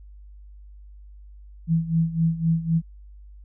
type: tone with tremolo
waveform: sine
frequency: 164.2 Hz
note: E3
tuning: 6 cents flat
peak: -16 dBFS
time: 1.67-2.82 s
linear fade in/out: 50 ms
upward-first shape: sine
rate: 3.9 Hz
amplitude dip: 80%
effects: added 50 Hz sine -42 dBFS peak until 3.44 s